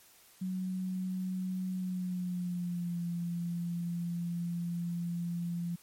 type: tone with pitch glide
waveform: sine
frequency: 185.6 to 172.17 Hz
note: F#3 to F3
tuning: +6 to -24 cents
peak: -32 dBFS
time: 0.41-5.76 s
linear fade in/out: 10 ms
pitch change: -130 cents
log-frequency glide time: 1.71-3.02 s
effects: white hiss -60 dBFS RMS until 5.82 s + MP3 64 kbps